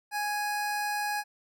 25% pulse tone, 830.6 Hz, G#5, in tune, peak -25 dBFS, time 0.11-1.24 s, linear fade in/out 50 ms, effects none

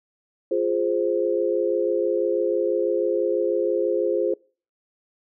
sine chord, F minor, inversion none, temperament equal, 349.2 / 415.3 / 523.3 Hz, F4 / Ab4 / C5, 0 / 0 / 0 cents, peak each -24 dBFS, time 0.51-4.34 s, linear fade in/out 5 ms, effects noise-tail reverb RT60 0.4 s tail -25 dB re dry

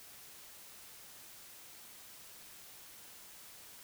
silence, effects white hiss -54 dBFS RMS until 3.83 s

